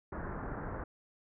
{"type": "low-pass noise", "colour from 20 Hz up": "pink", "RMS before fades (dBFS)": -40, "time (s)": [0.12, 0.84], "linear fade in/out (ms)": 5, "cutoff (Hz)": 1700, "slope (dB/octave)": 48, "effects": []}